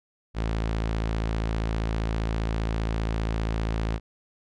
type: tone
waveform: sawtooth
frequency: 55.1 Hz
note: A1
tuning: 3 cents sharp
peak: -21 dBFS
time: 0.34-4 s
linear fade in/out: 50 ms
effects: low-pass 5000 Hz 12 dB/octave